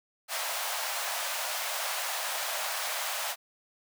pink high-pass noise, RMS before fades -33 dBFS, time 0.28-3.36 s, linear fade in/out 50 ms, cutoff 590 Hz, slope 48 dB/octave, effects none

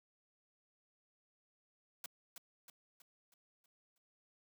white noise with echo, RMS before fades -45 dBFS, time 2.04-2.06 s, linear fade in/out 2 ms, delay 320 ms, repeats 6, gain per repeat -6 dB, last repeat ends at 3.98 s, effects high-pass 150 Hz 12 dB/octave

